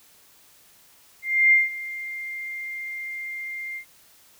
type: tone with ADSR envelope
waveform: sine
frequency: 2105 Hz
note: C7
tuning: 10 cents sharp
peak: -12 dBFS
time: 1.22-3.85 s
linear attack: 300 ms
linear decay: 170 ms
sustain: -18 dB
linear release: 87 ms
effects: white hiss -55 dBFS RMS until 4.39 s